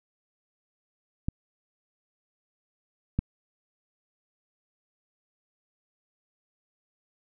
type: clicks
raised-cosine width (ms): 5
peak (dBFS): -15 / -12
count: 2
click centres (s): 1.285 / 3.19
effects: none